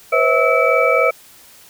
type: tone cluster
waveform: sine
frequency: 492.6 / 536 / 648 / 1301 / 2299 Hz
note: B4 / C5 / E5 / E6 / D7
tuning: -5 / +42 / -30 / -23 / -37 cents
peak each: -18 dBFS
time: 0.12-1.11 s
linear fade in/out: 10 ms
effects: white hiss -45 dBFS RMS until 1.69 s